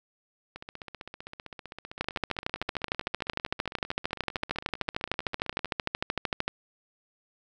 two click trains, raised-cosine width 0.3 ms, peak -24 / -11 dBFS, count 80 / 60, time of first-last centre 0.56-5.657 / 2.01-6.48 s, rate 15.5 / 13.2 Hz, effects none

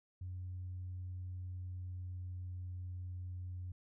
sine tone with pitch glide, 91.1 to 90.47 Hz, F#2 to F#2, -26 to -38 cents, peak -40 dBFS, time 0.21-3.72 s, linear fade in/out 5 ms, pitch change -12 cents, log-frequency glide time 1.35-2.68 s, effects tanh soft clip ceiling -37 dBFS

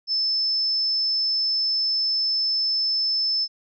sine tone, 5260 Hz, E8, 5 cents flat, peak -20 dBFS, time 0.07-3.48 s, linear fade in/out 50 ms, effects none

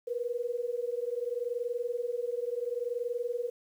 sine tone pair together, 473.2 / 493.9 Hz, A#4 / B4, +26 / 0 cents, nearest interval minor second, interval 74 cents, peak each -33 / -34 dBFS, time 0.07-3.5 s, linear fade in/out 10 ms, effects 10-bit

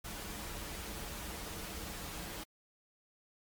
pink noise with comb filter, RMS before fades -43 dBFS, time 0.04-2.44 s, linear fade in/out 10 ms, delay 7.8 ms, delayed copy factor -0.55, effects MP3 96 kbps

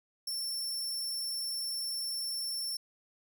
sawtooth tone, 5410 Hz, E8, 44 cents sharp, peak -31 dBFS, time 0.27-2.77 s, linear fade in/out 5 ms, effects none

